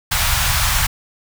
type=band-stop noise; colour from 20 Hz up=pink; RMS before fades=-17 dBFS; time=0.11-0.87 s; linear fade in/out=10 ms; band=130 to 840 Hz; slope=24 dB/octave; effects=none